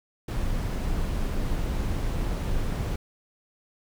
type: noise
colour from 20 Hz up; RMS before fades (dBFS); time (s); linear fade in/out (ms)
brown; -27; 0.28-2.96; 5
effects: none